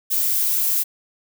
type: noise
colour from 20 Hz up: violet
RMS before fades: -20 dBFS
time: 0.1-0.84 s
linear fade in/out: 20 ms
effects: none